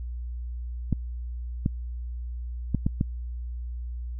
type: clicks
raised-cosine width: 5 ms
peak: -10 dBFS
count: 5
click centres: 0.927 / 1.661 / 2.747 / 2.865 / 3.011 s
effects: added 60 Hz sine -31 dBFS peak until 4.19 s